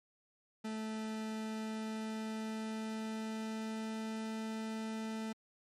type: tone with pitch glide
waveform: 40% pulse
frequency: 218.8 to 220.7 Hz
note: A3 to A3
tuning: -9 to +5 cents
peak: -37 dBFS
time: 0.64-5.33 s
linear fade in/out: 10 ms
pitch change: +14 cents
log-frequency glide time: 1.27-4.34 s
effects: low-pass 9000 Hz 12 dB/octave + MP3 64 kbps